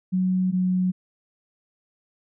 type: tone pair in turn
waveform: sine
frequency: 185 / 183.62 Hz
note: F#3 / F#3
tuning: 0 / -13 cents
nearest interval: unison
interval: 13 cents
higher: first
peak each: -19 dBFS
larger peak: neither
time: 0.12-0.52 / 0.52-0.92 s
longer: neither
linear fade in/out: 20 ms
effects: none